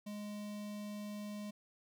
square tone with notch filter, 207.7 Hz, G#3, in tune, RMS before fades -44 dBFS, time 0.06-1.51 s, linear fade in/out 10 ms, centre 1500 Hz, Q 1.8, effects none

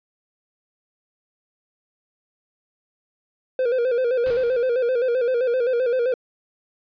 triangle tone with vibrato, 493.9 Hz, B4, in tune, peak -16 dBFS, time 3.59-6.14 s, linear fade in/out 2 ms, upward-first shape square, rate 7.7 Hz, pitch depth 74 cents each way
pink noise with exponential decay, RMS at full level -34 dBFS, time 4.26-4.95 s, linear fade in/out 1 ms, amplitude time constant 150 ms
effects resampled to 11025 Hz

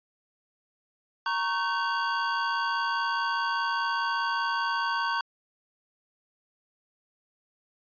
square chord, G diminished, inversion first, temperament equal with one note detuned, 932.3 / 1108.7 / 1532.2 Hz, Bb5 / Db6 / G6, 0 / 0 / -40 cents, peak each -31 dBFS, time 1.26-5.21 s, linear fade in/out 2 ms, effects resampled to 11025 Hz

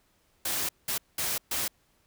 white noise bursts at uneven times, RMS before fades -30 dBFS, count 4, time 0.45-0.69 / 0.88-0.98 / 1.18-1.38 / 1.51-1.68 s, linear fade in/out 5 ms, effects pink hiss -68 dBFS RMS until 2.06 s

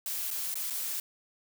blue noise with dropouts, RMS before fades -34 dBFS, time 0.06-1 s, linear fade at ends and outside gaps 1 ms, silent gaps 0.305-0.311 / 0.542-0.555 / 0.7-0.706 s, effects none

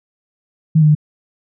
sine tone with pitch steps, 158.4 / 152.4 / 151 Hz, D#3 / D#3 / D3, +31 / -36 / +48 cents, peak -7 dBFS, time 0.75-0.951 s, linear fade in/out 10 ms, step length 67 ms, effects none

